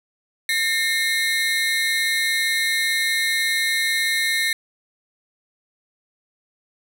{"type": "ring-modulated tone", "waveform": "30% pulse", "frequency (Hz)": 1975.5, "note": "B6", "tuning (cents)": 0, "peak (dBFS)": -13, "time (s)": [0.49, 4.53], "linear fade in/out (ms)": 2, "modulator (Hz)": 159, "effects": []}